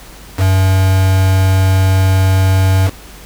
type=tone with quantisation; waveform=triangle; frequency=95 Hz; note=F#2; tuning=46 cents sharp; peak=-6 dBFS; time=0.37-2.91 s; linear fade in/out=50 ms; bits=3; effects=added 50 Hz sine -37 dBFS peak until 3.25 s + pink hiss -37 dBFS RMS until 3.25 s